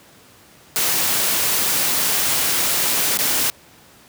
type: noise with dropouts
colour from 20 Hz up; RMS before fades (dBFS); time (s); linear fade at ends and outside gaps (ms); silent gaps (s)
white; -19; 0.76-3.5; 0; 3.173-3.189
effects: pink hiss -48 dBFS RMS until 4.08 s + high-pass 100 Hz 12 dB/octave